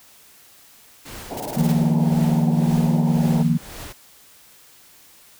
pink noise with tremolo, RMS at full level -35 dBFS, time 1.05-3.93 s, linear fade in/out 10 ms, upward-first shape triangle, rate 1.9 Hz, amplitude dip 75%
white band-pass noise, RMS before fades -31 dBFS, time 1.3-3.43 s, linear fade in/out 10 ms, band 110 to 940 Hz, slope 96 dB/octave
white noise bursts, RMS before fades -35 dBFS, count 7, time 1.37-1.72 s, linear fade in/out 2 ms, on 32 ms, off 21 ms
sine chord, Eb suspended second, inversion none, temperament just, 155.56 / 175.01 / 233.3 Hz, Eb3 / F3 / Bb3, 0 / +4 / +2 cents, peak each -19 / -21 / -20 dBFS, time 1.56-3.58 s, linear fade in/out 20 ms
effects white hiss -50 dBFS RMS until 5.39 s

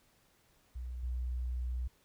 sine tone with level steps, 61.74 Hz, B1, in tune, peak -38 / -33 dBFS, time 0.75-1.88 s, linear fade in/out 10 ms, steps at 1.03 s, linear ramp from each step 5 ms, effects pink hiss -69 dBFS RMS until 2.04 s

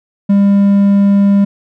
triangle tone, 200 Hz, G3, 35 cents sharp, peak -4 dBFS, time 0.29-1.45 s, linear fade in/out 10 ms, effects none

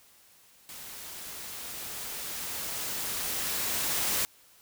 white noise with level ramp, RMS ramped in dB -44 to -28 dBFS, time 0.69-4.25 s, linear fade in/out 0 ms, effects white hiss -59 dBFS RMS until 4.61 s

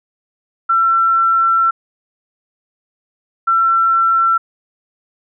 sine tone pair in turn, 1348 / 1348 Hz, E6 / E6, +38 / +38 cents, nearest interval unison, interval 0 cents, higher neither, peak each -10 dBFS, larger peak neither, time 0.69-1.71 / 3.47-4.38 s, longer first, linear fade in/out 10 ms, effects none

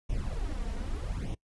brown noise with flanger, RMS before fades -33 dBFS, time 0.09-1.35 s, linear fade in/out 10 ms, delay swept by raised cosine 0.32 to 4.42 ms, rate 0.82 Hz, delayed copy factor +0.75, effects noise-tail reverb RT60 0.1 s tail -23 dB re dry + resampled to 24000 Hz

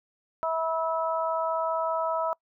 harmonic tone, 324.9 Hz, E4, 25 cents flat, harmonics 2 / 3 / 4, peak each -28 / -30 / -31 dBFS, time 0.43-2.33 s, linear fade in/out 0 ms, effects noise-tail reverb RT60 0.1 s tail -26 dB re dry

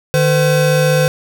square tone pair together, 151.62 / 510 Hz, D#3 / C5, -44 / -44 cents, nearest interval octave + major sixth, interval 2100 cents, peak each -14 dBFS, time 0.14-1.08 s, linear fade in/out 0 ms, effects none

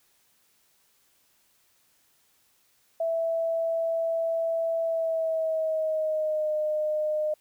sine tone with pitch glide, 659.3 to 611.6 Hz, E5 to D#5, 0 to -30 cents, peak -24 dBFS, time 3-7.34 s, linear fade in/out 5 ms, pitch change -130 cents, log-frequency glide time 4.84-6.54 s, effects white hiss -66 dBFS RMS until 7.4 s

